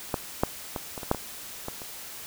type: clicks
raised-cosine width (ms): 1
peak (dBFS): -11 / -7 / -16 / -21 / -22 / -7 / -18 / -18 / -26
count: 9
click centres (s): 0.142 / 0.435 / 0.762 / 0.978 / 1.032 / 1.114 / 1.147 / 1.684 / 1.818
effects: white hiss -41 dBFS RMS until 2.26 s